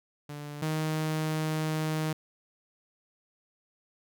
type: tone pair in turn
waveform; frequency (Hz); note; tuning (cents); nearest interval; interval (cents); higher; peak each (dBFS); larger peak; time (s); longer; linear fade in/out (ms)
sawtooth; 146.83 / 156.31; D3 / D#3; 0 / +8; minor second; 108; second; -34 / -24; second; 0.29-0.62 / 0.62-2.13; second; 5
effects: none